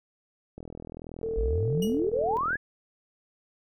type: click train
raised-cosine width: 2 ms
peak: -27 dBFS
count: 82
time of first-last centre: 0.58-2.556 s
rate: 41 Hz
type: tone with pitch glide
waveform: sine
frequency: 448.4 to 443.5 Hz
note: A4 to A4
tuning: +33 to +14 cents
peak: -28 dBFS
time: 1.23-2.37 s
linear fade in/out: 0 ms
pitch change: -19 cents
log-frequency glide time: 1.7-1.82 s
type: exponential sweep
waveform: sine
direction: up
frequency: 46.25 to 1760 Hz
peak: -25 dBFS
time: 1.36-2.57 s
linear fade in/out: 20 ms
type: tone with exponential decay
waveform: sawtooth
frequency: 2900 Hz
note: F#7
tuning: 35 cents flat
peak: -29 dBFS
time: 1.82-2 s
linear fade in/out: 5 ms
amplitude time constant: 37 ms
effects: none